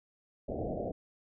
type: low-pass noise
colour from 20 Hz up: white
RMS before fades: -36 dBFS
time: 0.48-0.92 s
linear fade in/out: 10 ms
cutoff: 720 Hz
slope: 96 dB/octave
effects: none